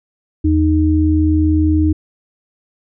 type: tone pair together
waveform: sine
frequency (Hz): 81.9 / 309.2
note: E2 / D#4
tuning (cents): -11 / -11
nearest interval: octave + major seventh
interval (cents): 2300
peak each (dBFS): -13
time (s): 0.44-1.93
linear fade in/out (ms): 10
effects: none